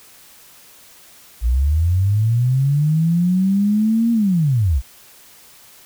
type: linear two-way sweep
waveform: sine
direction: up then down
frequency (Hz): 55 to 235.1 to 55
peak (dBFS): -13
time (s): 1.41-4.82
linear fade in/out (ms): 50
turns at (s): 4.12
effects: white hiss -46 dBFS RMS until 5.85 s